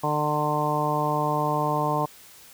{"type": "harmonic tone", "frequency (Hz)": 150, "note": "D3", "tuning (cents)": 37, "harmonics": [1, 2, 3, 4, 5, 6, 7], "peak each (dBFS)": [-29, -32, -32, -30, -30, -28, -28], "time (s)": [0.03, 2.06], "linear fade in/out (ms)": 10, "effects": ["white hiss -49 dBFS RMS until 2.53 s"]}